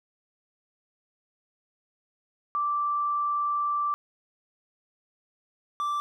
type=tone pair in turn; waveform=sine / triangle; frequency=1171 / 1171 Hz; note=D6 / D6; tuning=-5 / -5 cents; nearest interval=unison; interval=0 cents; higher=neither; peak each=-24 dBFS; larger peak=neither; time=2.55-3.94 / 5.8-6 s; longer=first; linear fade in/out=0 ms; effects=none